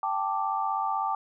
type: chord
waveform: sine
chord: G suspended second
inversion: none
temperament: equal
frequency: 784 / 880 / 1174.7 Hz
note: G5 / A5 / D6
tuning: 0 / 0 / 0 cents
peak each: -30 dBFS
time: 0.03-1.15 s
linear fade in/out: 2 ms
effects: none